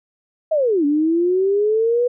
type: linear two-way sweep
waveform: sine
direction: down then up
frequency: 652 to 283.6 to 494.4 Hz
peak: -14 dBFS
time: 0.51-2.08 s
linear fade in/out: 10 ms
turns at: 0.85 s
effects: none